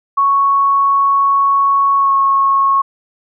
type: tone with pitch glide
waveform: sine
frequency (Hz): 1108.7 to 1096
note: C#6 to C#6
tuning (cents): 0 to -20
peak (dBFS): -9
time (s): 0.17-2.82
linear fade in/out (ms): 10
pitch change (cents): -20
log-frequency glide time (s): 1.97-2.13
effects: none